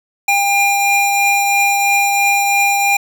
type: tone pair together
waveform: square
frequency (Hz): 801 / 2400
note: G5 / D7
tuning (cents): +37 / +37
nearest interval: octave + perfect fifth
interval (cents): 1900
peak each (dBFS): -15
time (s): 0.28-2.97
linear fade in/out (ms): 5
effects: 7-bit